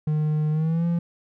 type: tone with pitch glide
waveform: triangle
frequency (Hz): 152.8 to 170.52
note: D#3 to F3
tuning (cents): -31 to -41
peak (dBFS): -18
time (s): 0.07-0.99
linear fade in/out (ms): 5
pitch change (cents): +190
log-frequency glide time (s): 0.51-0.86
effects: none